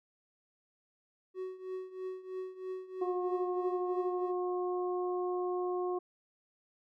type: tone with tremolo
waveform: triangle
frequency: 373 Hz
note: F#4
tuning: 14 cents sharp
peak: -33 dBFS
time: 1.34-4.33 s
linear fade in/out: 50 ms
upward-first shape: triangle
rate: 3.1 Hz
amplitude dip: 85%
type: harmonic tone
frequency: 360.7 Hz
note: F#4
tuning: 44 cents flat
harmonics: 1 / 2 / 3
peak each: -32 / -40 / -42 dBFS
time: 3.01-5.99 s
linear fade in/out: 10 ms
effects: none

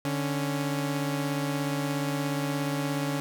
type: tone pair together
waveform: sawtooth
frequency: 147.07 / 277.2 Hz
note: D3 / C#4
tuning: +3 / 0 cents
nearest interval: major seventh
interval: 1097 cents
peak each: -26 dBFS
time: 0.05-3.2 s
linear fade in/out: 0 ms
effects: none

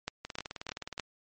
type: two click trains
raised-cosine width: 0.2 ms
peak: -16 / -21 dBFS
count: 4 / 15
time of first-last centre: 0.08-0.997 / 0.25-0.979 s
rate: 3.27 / 19.2 Hz
effects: MP3 32 kbps

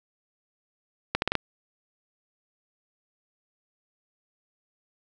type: accelerating click train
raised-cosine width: 0.3 ms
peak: -7 dBFS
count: 5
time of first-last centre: 1.15-1.353 s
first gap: 71 ms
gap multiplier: 0.78
effects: none

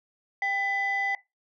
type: tone pair together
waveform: sine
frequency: 790 / 2000 Hz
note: G5 / B6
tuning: +13 / +21 cents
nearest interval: octave + major third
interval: 1608 cents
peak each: -28 / -25 dBFS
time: 0.42-1.15 s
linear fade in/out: 2 ms
effects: noise-tail reverb RT60 0.2 s tail -19 dB re dry + tanh soft clip ceiling -20 dBFS

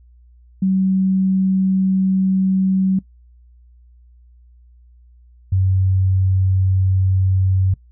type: tone pair in turn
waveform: sine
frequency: 189.8 / 94.52 Hz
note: F#3 / F#2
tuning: +44 / +37 cents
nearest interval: octave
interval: 1207 cents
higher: first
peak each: -13 dBFS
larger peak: neither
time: 0.62-2.99 / 5.52-7.74 s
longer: first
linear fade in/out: 5 ms
effects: noise-tail reverb RT60 0.1 s tail -20 dB re dry + added 60 Hz sine -45 dBFS peak until 7.91 s

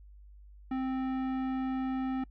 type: tone with tanh clipping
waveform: sine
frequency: 261.6 Hz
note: C4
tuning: in tune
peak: -32 dBFS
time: 0.71-2.24 s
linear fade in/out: 5 ms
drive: 15 dB
effects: noise-tail reverb RT60 0.1 s tail -25 dB re dry + added 50 Hz sine -50 dBFS peak until 2.3 s

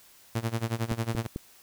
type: tone with tremolo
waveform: sawtooth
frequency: 114.6 Hz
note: A#2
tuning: 29 cents flat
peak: -21 dBFS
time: 0.35-1.27 s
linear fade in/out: 5 ms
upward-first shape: sine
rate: 11 Hz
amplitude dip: 90%
type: clicks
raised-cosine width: 3 ms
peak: -19 dBFS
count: 3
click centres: 0.916 / 1.15 / 1.361 s
effects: white hiss -56 dBFS RMS until 1.62 s

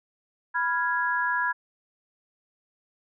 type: chord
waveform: sine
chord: F diminished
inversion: second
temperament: equal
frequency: 987.8 / 1396.9 / 1661.2 Hz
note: Cb6 / F6 / Ab6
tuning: 0 / 0 / 0 cents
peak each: -27 / -31 / -26 dBFS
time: 0.54-1.53 s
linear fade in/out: 20 ms
effects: none

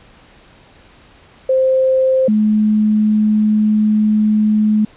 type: tone pair in turn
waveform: sine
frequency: 523.3 / 213.4 Hz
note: C5 / G#3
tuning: 0 / +47 cents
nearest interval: octave + major third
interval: 1553 cents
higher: first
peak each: -10 dBFS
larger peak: neither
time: 1.49-2.28 / 2.28-4.85 s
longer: second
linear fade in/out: 5 ms
effects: pink hiss -46 dBFS RMS until 4.96 s + resampled to 8000 Hz

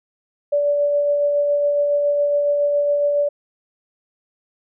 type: tone with tremolo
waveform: sine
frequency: 579 Hz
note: D5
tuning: 25 cents flat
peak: -14 dBFS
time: 0.52-3.29 s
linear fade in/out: 10 ms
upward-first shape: sine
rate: 7.2 Hz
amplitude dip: 25%
effects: none

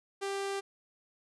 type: tone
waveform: sawtooth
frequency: 394.4 Hz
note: G4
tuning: 11 cents sharp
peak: -29 dBFS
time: 0.21-0.61 s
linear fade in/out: 20 ms
effects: resampled to 24000 Hz

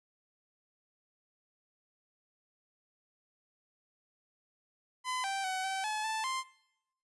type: tone with pitch steps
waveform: sawtooth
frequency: 1015 / 781 / 752 / 769 / 857 / 879 / 1047 Hz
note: B5 / G5 / F#5 / G5 / A5 / A5 / C6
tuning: +47 / -7 / +28 / -33 / -46 / -2 / +1 cents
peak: -29 dBFS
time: 5.04-6.44 s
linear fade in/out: 50 ms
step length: 200 ms
effects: noise-tail reverb RT60 0.8 s tail -20 dB re dry + resampled to 24000 Hz

